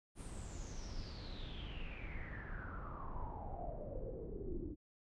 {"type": "noise with low-pass filter sweep", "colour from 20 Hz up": "brown", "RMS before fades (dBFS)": -45, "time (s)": [0.15, 4.76], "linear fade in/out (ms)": 50, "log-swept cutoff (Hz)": [9600, 300], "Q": 9.6, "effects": []}